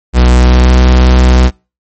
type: tone with pitch glide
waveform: 45% pulse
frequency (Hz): 61.7 to 62.78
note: B1 to B1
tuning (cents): -1 to +29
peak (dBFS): -3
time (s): 0.13-1.51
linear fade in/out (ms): 50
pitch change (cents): +30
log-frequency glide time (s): 0.34-0.75
effects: noise-tail reverb RT60 0.3 s tail -26 dB re dry + MP3 32 kbps